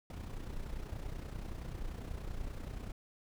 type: noise with amplitude modulation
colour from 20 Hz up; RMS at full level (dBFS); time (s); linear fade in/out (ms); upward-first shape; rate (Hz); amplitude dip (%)
brown; -39; 0.1-2.92; 2; sine; 30.4; 60
effects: none